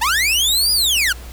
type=linear two-way sweep; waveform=sawtooth; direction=up then down; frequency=830.6 to 4978 to 1354 Hz; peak=-11 dBFS; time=0.01-1.13 s; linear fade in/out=10 ms; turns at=0.72 s; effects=added 60 Hz sine -32 dBFS peak until 1.32 s + pink hiss -40 dBFS RMS until 1.32 s